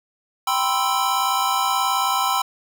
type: chord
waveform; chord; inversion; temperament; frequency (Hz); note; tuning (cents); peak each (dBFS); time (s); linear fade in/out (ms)
square; C major seventh; second; equal; 784 / 987.8 / 1046.5 / 1318.5; G5 / B5 / C6 / E6; 0 / 0 / 0 / 0; -25; 0.47-2.42; 5
effects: none